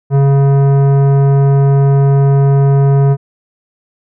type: tone with tanh clipping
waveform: triangle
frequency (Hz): 138.7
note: C#3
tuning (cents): +1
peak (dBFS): -8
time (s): 0.1-3.17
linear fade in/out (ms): 50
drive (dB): 18
effects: none